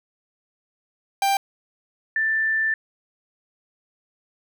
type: tone pair in turn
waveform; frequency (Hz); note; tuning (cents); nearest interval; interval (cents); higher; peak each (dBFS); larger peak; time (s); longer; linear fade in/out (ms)
45% pulse / sine; 789 / 1771.2; G5 / A6; +11 / +11; octave + major second; 1400; second; -18 / -19; first; 1.22-1.37 / 2.16-2.74; second; 2
effects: none